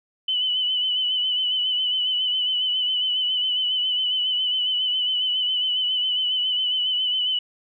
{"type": "tone with vibrato", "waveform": "sine", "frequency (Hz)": 3003, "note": "F#7", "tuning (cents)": 25, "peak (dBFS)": -20, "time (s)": [0.28, 7.39], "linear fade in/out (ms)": 5, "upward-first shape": "sine", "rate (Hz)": 7.3, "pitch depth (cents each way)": 39, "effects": []}